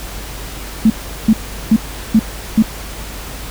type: tone bursts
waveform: sine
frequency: 220 Hz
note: A3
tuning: in tune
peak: -5 dBFS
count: 5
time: 0.85-2.625 s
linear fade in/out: 5 ms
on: 51 ms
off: 380 ms
effects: added 50 Hz sine -29 dBFS peak until 3.5 s + pink hiss -30 dBFS RMS until 3.5 s